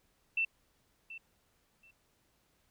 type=tone with echo; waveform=sine; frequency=2677 Hz; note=E7; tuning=26 cents sharp; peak=-28 dBFS; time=0.37-0.45 s; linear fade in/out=5 ms; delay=730 ms; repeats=2; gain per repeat=-15 dB; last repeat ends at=1.91 s; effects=pink hiss -73 dBFS RMS until 2.7 s